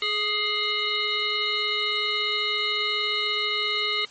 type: harmonic tone with a mistuned harmonic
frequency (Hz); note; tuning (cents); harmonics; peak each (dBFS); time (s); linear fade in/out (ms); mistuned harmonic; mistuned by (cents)
420; G#4; +19; 1 / 3 / 5 / 7 / 9 / 10; -34 / -32 / -28 / -29 / -29 / -31; 0.02-4.05; 2; 3; -20
effects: white hiss -49 dBFS RMS until 4.1 s + MP3 32 kbps